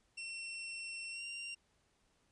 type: tone with pitch glide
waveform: sawtooth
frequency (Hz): 2712 to 2769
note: E7 to F7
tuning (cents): +49 to -15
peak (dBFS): -39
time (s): 0.17-1.55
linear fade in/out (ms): 10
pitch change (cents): +36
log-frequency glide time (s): 1.11-1.23
effects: pink hiss -75 dBFS RMS until 2.31 s + resampled to 22050 Hz